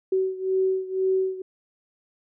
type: beating tone pair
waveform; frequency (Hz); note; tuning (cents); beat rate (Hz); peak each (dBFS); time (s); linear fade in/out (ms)
sine; 377.6 / 379.6; F#4 / F#4; +35 / +44; 2; -23 / -26; 0.12-1.42; 5
effects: none